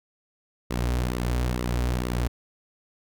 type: tone with flanger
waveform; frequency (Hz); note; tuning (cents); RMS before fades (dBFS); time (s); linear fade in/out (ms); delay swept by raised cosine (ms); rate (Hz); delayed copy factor
sawtooth; 61; B1; -21; -26; 0.7-2.28; 10; 1.2 to 6; 2.2; -0.6
effects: none